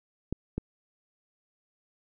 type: clicks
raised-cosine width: 3 ms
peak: -17 dBFS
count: 2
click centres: 0.326 / 0.58 s
effects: none